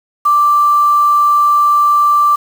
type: tone with quantisation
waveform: sine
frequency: 1174.7 Hz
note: D6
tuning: in tune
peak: -7 dBFS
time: 0.25-2.36 s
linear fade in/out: 10 ms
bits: 5
effects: none

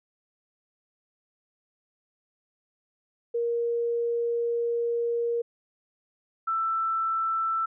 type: tone pair in turn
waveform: sine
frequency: 470 / 1329.4 Hz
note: A#4 / E6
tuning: +14 / +14 cents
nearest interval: octave + tritone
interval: 1800 cents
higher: second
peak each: -24 dBFS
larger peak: neither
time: 3.34-5.42 / 6.47-7.66 s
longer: first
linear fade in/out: 10 ms
effects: none

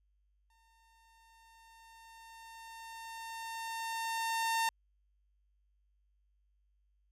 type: tone with exponential growth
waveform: sawtooth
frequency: 908 Hz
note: A#5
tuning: 46 cents flat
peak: -25 dBFS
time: 0.5-4.69 s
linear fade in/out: 2 ms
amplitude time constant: 910 ms
effects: added 50 Hz sine -70 dBFS peak until 7.11 s + resampled to 32000 Hz

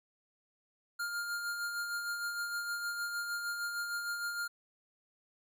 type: tone with tremolo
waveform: square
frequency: 1406 Hz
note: F6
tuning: 11 cents sharp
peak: -34 dBFS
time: 0.99-4.48 s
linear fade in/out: 10 ms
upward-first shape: sine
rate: 6.5 Hz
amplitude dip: 40%
effects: none

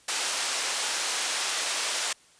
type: band-pass noise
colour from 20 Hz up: white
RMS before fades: -29 dBFS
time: 0.08-2.13 s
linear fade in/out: 5 ms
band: 560 to 7800 Hz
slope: 12 dB/octave
effects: white hiss -58 dBFS RMS until 2.39 s + resampled to 22050 Hz

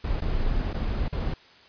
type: noise with dropouts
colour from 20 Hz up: brown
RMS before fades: -26 dBFS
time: 0.04-1.34 s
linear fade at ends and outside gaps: 5 ms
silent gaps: 0.207-0.218 / 0.732-0.741 / 1.083-1.126 s
effects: white hiss -53 dBFS RMS until 1.68 s + resampled to 11025 Hz

